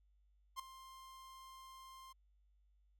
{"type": "tone with ADSR envelope", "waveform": "45% pulse", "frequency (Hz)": 1053, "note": "C6", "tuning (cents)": 11, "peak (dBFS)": -39, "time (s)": [0.56, 2.13], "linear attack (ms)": 35, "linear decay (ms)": 4, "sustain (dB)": -15, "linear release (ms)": 12, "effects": ["added 50 Hz sine -69 dBFS peak until 2.99 s"]}